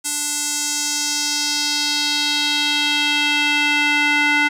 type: tone with band-pass filter sweep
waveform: square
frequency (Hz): 293.7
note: D4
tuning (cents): 0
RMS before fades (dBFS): -19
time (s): 0.04-4.49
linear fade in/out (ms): 20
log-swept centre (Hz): 8400 to 2000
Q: 2.2
effects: none